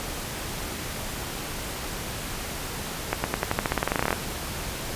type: accelerating click train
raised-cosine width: 0.5 ms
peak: -7 dBFS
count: 19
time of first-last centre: 3.13-4.128 s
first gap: 110 ms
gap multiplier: 0.91
effects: pink hiss -33 dBFS RMS until 4.95 s + resampled to 32000 Hz